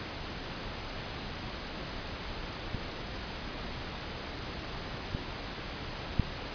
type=clicks; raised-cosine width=5 ms; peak=-21 / -20 / -12 dBFS; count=3; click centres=2.747 / 5.149 / 6.197 s; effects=pink hiss -39 dBFS RMS until 6.54 s + resampled to 11025 Hz